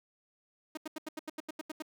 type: tone bursts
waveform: sawtooth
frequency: 311.1 Hz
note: D#4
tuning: in tune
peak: -33 dBFS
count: 11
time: 0.75-1.823 s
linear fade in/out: 5 ms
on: 23 ms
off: 82 ms
effects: none